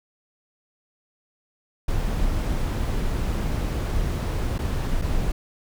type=noise with dropouts; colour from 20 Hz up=brown; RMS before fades=-24 dBFS; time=1.88-5.32 s; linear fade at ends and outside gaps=5 ms; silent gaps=4.582-4.589 / 5.016-5.02 s; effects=none